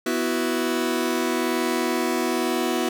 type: chord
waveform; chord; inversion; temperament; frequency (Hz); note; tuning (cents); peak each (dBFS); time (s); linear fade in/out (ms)
sawtooth; B suspended fourth; none; just; 246.9 / 329.3 / 370.4; B3 / E4 / F#4; 0 / -2 / +2; -22; 0.06-2.89; 5
effects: none